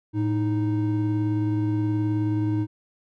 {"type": "tone pair together", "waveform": "triangle", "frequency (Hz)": [110, 311.1], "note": ["A2", "D#4"], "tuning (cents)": [0, 0], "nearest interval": "octave + tritone", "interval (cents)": 1800, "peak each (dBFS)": -22, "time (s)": [0.13, 2.67], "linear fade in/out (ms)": 50, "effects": []}